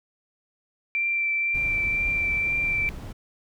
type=tone with vibrato; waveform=sine; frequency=2349 Hz; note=D7; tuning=in tune; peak=-22 dBFS; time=0.95-2.89 s; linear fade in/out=0 ms; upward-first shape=triangle; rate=2 Hz; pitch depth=13 cents each way
type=noise; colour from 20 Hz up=brown; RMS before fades=-35 dBFS; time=1.54-3.13 s; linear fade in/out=10 ms
effects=none